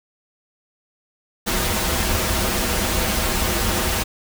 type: noise with comb filter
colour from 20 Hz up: pink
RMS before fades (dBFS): -21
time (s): 1.46-4.04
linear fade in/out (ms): 20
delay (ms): 7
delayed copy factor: -0.7
effects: none